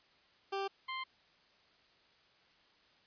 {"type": "tone pair in turn", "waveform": "20% pulse", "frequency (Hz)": [392, 1046.5], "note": ["G4", "C6"], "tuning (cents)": [0, 0], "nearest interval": "octave + perfect fourth", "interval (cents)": 1700, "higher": "second", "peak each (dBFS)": [-30, -33], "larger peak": "first", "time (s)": [[0.52, 0.68], [0.88, 1.04]], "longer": "neither", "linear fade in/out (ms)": 10, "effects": ["white hiss -67 dBFS RMS until 3.06 s", "resampled to 11025 Hz"]}